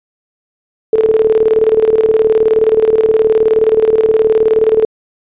sine tone with tremolo, 440 Hz, A4, in tune, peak -5 dBFS, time 0.93-4.85 s, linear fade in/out 2 ms, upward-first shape square, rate 19 Hz, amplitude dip 65%, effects resampled to 8000 Hz

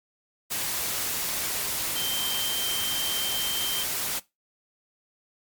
sine tone in noise, 3136 Hz, G7, in tune, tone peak -29 dBFS, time 1.95-3.84 s, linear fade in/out 20 ms, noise white, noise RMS -29 dBFS, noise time 0.5-4.2 s, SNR -3 dB, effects noise-tail reverb RT60 0.2 s tail -19 dB re dry + MP3 96 kbps

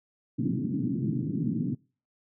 white band-pass noise, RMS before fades -29 dBFS, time 0.38-1.75 s, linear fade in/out 10 ms, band 120 to 300 Hz, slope 48 dB/octave, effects noise-tail reverb RT60 0.4 s tail -26 dB re dry

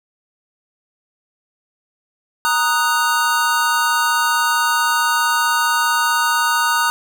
square chord, D# minor, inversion second, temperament equal, 932.3 / 1244.5 / 1480 Hz, A#5 / D#6 / F#6, 0 / 0 / 0 cents, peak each -20 dBFS, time 2.45-6.9 s, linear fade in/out 0 ms, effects none

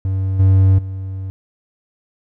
triangle tone with level steps, 95.5 Hz, G2, 45 cents flat, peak -14 / -6 / -21 dBFS, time 0.05-1.3 s, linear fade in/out 0 ms, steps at 0.39 / 0.78 s, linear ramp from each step 10 ms, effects none

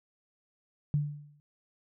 sine tone with exponential decay, 146.83 Hz, D3, in tune, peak -22 dBFS, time 0.94-1.4 s, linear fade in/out 0 ms, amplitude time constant 100 ms, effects none

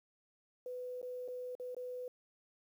sine tone with dropouts, 499.1 Hz, B4, 18 cents sharp, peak -40 dBFS, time 0.66-2.08 s, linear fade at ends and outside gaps 2 ms, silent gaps 1.016-1.028 / 1.279-1.284 / 1.552-1.598 / 1.747-1.766 s, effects 11-bit

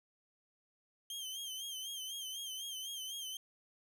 sawtooth tone with vibrato, 3145 Hz, G7, 5 cents sharp, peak -38 dBFS, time 1.1-3.37 s, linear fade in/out 2 ms, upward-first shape sine, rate 4 Hz, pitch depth 71 cents each way, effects none

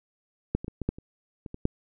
clicks, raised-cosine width 3 ms, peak -11 / -23 / -21 / -18 / -12 / -29 / -25 / -24 / -10 dBFS, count 9, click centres 0.55 / 0.645 / 0.681 / 0.817 / 0.89 / 0.985 / 1.462 / 1.544 / 1.654 s, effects none

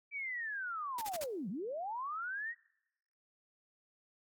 sine linear two-way sweep, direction down then up, 2333 to 164.6 to 1930 Hz, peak -37 dBFS, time 0.11-2.55 s, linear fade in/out 50 ms, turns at 1.49 s
white noise bursts, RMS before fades -42 dBFS, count 4, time 0.98-1.243 s, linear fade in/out 5 ms, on 35 ms, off 41 ms
effects noise-tail reverb RT60 0.9 s tail -25 dB re dry + AAC 64 kbps

